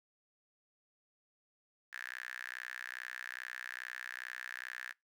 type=tone with high-pass filter; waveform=sawtooth; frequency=62.4 Hz; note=B1; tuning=19 cents sharp; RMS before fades=-45 dBFS; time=1.92-4.93 s; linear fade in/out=20 ms; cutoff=1700 Hz; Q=9.5; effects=noise-tail reverb RT60 0.2 s tail -25 dB re dry